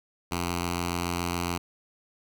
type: tone with notch filter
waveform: 5% pulse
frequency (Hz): 87.1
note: F2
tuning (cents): -4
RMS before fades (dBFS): -30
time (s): 0.31-1.58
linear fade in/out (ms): 10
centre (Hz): 550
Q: 1.1
effects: none